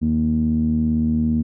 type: tone with low-pass filter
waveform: sawtooth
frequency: 77.78 Hz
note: D#2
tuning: in tune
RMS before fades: -19 dBFS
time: 0.01-1.43 s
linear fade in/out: 20 ms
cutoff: 230 Hz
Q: 8.1
effects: none